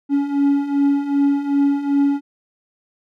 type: beating tone pair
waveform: triangle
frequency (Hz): 280 / 282.6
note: C#4 / C#4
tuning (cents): +18 / +34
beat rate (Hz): 2.6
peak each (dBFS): -19 / -14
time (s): 0.09-2.21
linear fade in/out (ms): 50
effects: none